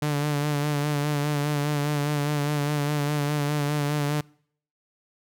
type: tone with vibrato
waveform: sawtooth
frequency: 146.7 Hz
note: D3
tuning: 2 cents flat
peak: -19 dBFS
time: 0.02-4.21 s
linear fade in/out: 5 ms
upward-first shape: sine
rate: 4.9 Hz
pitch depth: 39 cents each way
effects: noise-tail reverb RT60 0.6 s tail -25 dB re dry